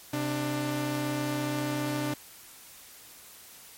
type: tone pair together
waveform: sawtooth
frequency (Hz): 130.81 / 296.3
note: C3 / D4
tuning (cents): 0 / +15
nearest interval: octave + major second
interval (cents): 1415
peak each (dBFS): -29 / -26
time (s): 0.13-2.14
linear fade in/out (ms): 5
effects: white hiss -50 dBFS RMS until 3.77 s + MP3 64 kbps